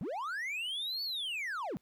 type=linear two-way sweep; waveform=triangle; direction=up then down; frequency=132.6 to 4520 to 132.6 Hz; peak=-33 dBFS; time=0.01-1.77 s; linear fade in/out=0 ms; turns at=1.03 s; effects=pink hiss -75 dBFS RMS until 1.81 s